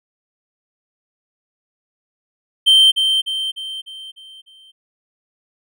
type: tone with echo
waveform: triangle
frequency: 3125 Hz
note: G7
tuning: 6 cents flat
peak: -6 dBFS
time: 2.66-2.92 s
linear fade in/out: 20 ms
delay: 300 ms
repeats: 6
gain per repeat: -6 dB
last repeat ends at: 4.72 s
effects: none